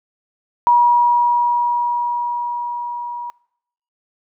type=tone with level ramp; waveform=sine; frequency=960 Hz; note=B5; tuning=49 cents flat; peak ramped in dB=-8 to -25 dBFS; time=0.67-3.3 s; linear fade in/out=0 ms; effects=noise-tail reverb RT60 0.7 s tail -23 dB re dry